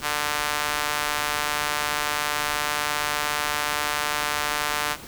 sawtooth tone with high-pass filter, 148.3 Hz, D3, 17 cents sharp, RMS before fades -26 dBFS, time 0.01-4.97 s, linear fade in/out 50 ms, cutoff 1100 Hz, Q 1, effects pink hiss -41 dBFS RMS until 5.07 s

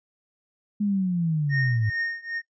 sine linear sweep, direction down, 210 to 103.83 Hz, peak -21 dBFS, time 0.8-1.9 s, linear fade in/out 10 ms
triangle tone with tremolo, 1844 Hz, A#6, 19 cents flat, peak -22 dBFS, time 1.49-2.42 s, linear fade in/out 50 ms, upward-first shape triangle, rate 2.4 Hz, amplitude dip 95%
effects noise-tail reverb RT60 0.1 s tail -17 dB re dry + resampled to 16000 Hz

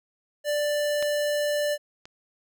square tone, 589 Hz, D5, 5 cents sharp, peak -24 dBFS, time 0.44-1.78 s, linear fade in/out 50 ms
clicks, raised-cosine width 0.2 ms, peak -16 / -26 dBFS, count 2, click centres 1.026 / 2.055 s
effects none

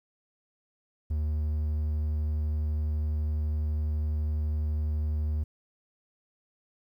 triangle tone, 76 Hz, D#2, 40 cents flat, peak -24 dBFS, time 1.1-5.44 s, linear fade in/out 10 ms, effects 11-bit

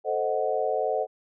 sine chord, A diminished seventh, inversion none, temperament equal, 440 / 523.3 / 622.3 / 740 Hz, A4 / C5 / Eb5 / Gb5, 0 / 0 / 0 / 0 cents, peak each -29 dBFS, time 0.04-1.07 s, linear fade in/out 50 ms, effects none

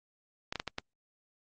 clicks, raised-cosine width 0.2 ms, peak -16 dBFS, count 5, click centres 0.525 / 0.557 / 0.599 / 0.677 / 0.784 s, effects low-pass 6000 Hz 12 dB/octave + Opus 48 kbps

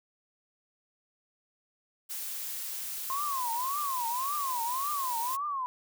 blue noise, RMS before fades -37 dBFS, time 2.09-5.37 s, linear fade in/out 20 ms
sine tone with vibrato, 1046.5 Hz, C6, in tune, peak -30 dBFS, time 3.1-5.66 s, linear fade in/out 0 ms, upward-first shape triangle, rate 1.8 Hz, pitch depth 250 cents each way
effects none

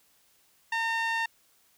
sawtooth tone with band-pass filter, 911 Hz, A#5, 40 cents flat, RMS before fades -29 dBFS, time 0.72-1.26 s, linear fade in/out 5 ms, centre 1900 Hz, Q 1.4, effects white hiss -65 dBFS RMS until 1.77 s

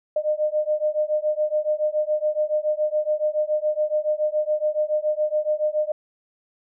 sine beating tone pair, 605 / 612.1 Hz, D#5 / D#5, -49 / -28 cents, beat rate 7.1 Hz, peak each -23 dBFS, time 0.16-5.92 s, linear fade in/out 5 ms, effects none

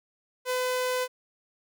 sawtooth tone, 505 Hz, B4, 39 cents sharp, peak -22 dBFS, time 0.45-1.08 s, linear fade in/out 50 ms, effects none

